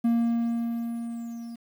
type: tone with level ramp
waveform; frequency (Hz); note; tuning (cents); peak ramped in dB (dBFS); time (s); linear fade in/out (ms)
triangle; 233.1; A#3; 0; -17 to -34; 0.04-1.56; 10
effects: 9-bit